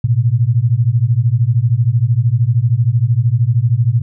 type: beating tone pair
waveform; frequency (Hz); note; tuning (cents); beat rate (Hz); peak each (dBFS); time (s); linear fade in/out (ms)
sine; 111.7 / 124.7; A2 / B2; +27 / +17; 13; -13; 0.04-4.02; 5
effects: none